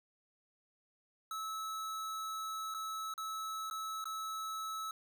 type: tone with dropouts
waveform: square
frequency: 1300 Hz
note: E6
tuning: 24 cents flat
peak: -39 dBFS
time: 1.31-4.91 s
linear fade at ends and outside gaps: 2 ms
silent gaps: 2.741-2.746 / 3.139-3.178 / 3.7-3.71 / 4.042-4.055 s
effects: none